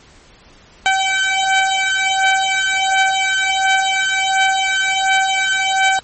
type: beating tone pair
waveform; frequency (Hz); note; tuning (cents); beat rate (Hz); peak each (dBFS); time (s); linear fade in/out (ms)
15% pulse; 768 / 769.4; G5 / G5; -36 / -33; 1.4; -10; 0.86-5.99; 0
effects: pink hiss -46 dBFS RMS until 6.03 s + MP3 32 kbps